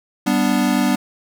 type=chord; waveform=square; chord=G major; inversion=none; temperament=equal; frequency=196 / 246.9 / 293.7 Hz; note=G3 / B3 / D4; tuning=0 / 0 / 0 cents; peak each=-21 / -19 / -21 dBFS; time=0.26-0.96 s; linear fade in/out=10 ms; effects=none